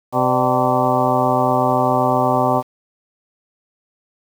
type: harmonic tone with a mistuned harmonic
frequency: 127.9 Hz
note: C3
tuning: 39 cents flat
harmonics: 1 / 2 / 3 / 4 / 5 / 6 / 7 / 8 / 9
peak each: -24 / -22 / -25 / -25 / -20 / -20 / -22 / -25 / -23 dBFS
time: 0.12-2.63 s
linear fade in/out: 50 ms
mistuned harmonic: 5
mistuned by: -98 cents
effects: 7-bit